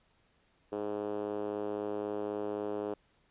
5% pulse tone with band-pass filter, 103.83 Hz, G#2, in tune, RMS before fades -36 dBFS, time 0.72-2.94 s, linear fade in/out 5 ms, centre 400 Hz, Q 2.5, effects pink hiss -70 dBFS RMS until 3.3 s + resampled to 8000 Hz

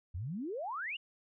sine exponential sweep, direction up, 77.4 to 3000 Hz, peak -36 dBFS, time 0.14-0.97 s, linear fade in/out 10 ms, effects none

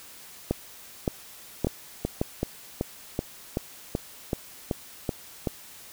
two click trains, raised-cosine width 2 ms, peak -12 / -10 dBFS, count 11 / 4, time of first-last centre 1.67-5.472 / 0.51-2.215 s, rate 2.63 / 1.76 Hz, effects white hiss -47 dBFS RMS until 5.92 s

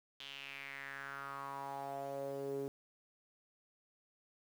sawtooth tone with band-pass filter sweep, 138.59 Hz, C#3, in tune, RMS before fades -44 dBFS, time 0.2-2.68 s, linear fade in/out 0 ms, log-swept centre 3300 to 370 Hz, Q 4.9, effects 10-bit

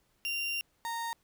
35% pulse tone pair in turn, 2775 / 926 Hz, F7 / A#5, -12 / -12 cents, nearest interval octave + perfect fifth, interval 1900 cents, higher first, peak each -30 / -32 dBFS, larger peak first, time 0.25-0.61 / 0.85-1.13 s, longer first, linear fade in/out 0 ms, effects pink hiss -72 dBFS RMS until 1.23 s

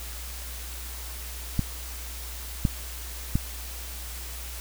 clicks, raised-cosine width 5 ms, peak -10 / -9 / -10 dBFS, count 3, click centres 1.593 / 2.652 / 3.355 s, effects added 60 Hz sine -37 dBFS peak until 4.6 s + white hiss -40 dBFS RMS until 4.6 s

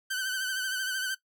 sawtooth tone with vibrato, 1527 Hz, G6, 46 cents flat, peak -26 dBFS, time 0.1-1.15 s, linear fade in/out 10 ms, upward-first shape sine, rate 13 Hz, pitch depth 50 cents each way, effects noise-tail reverb RT60 0.1 s tail -17 dB re dry

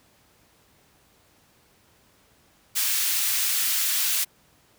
white high-pass noise, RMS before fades -24 dBFS, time 2.75-4.25 s, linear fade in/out 20 ms, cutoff 1800 Hz, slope 12 dB/octave, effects pink hiss -60 dBFS RMS until 4.78 s + high-pass 60 Hz 12 dB/octave

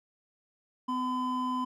triangle tone pair together, 253.5 / 1014 Hz, B3 / B5, +45 / +45 cents, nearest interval 2 octaves, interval 2400 cents, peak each -30 / -29 dBFS, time 0.88-1.65 s, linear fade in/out 10 ms, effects none

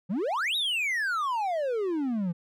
triangle exponential two-way sweep, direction up then down, 164 to 3888 to 164 Hz, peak -24 dBFS, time 0.09-2.33 s, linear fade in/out 20 ms, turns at 0.56 s, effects none

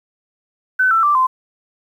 sine tone with pitch steps, 1514 / 1333.3 / 1174.2 / 1034.1 Hz, F#6 / E6 / D6 / C6, +39 / +19 / -1 / -21 cents, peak -11 dBFS, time 0.79-1.27 s, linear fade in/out 10 ms, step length 120 ms, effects 8-bit

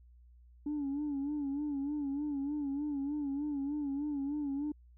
sine tone with vibrato, 286.5 Hz, D4, 43 cents flat, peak -31 dBFS, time 0.66-4.72 s, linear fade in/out 5 ms, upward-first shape sine, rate 3.3 Hz, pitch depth 78 cents each way, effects tanh soft clip ceiling -30 dBFS + added 60 Hz sine -56 dBFS peak until 4.97 s

